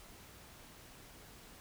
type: silence
effects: pink hiss -56 dBFS RMS until 1.6 s